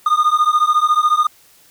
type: beating tone pair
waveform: triangle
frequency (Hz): 1216 / 1230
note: D#6 / D#6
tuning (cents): -40 / -20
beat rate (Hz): 14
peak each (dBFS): -13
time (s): 0.06-1.27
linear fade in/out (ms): 5
effects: white hiss -50 dBFS RMS until 1.7 s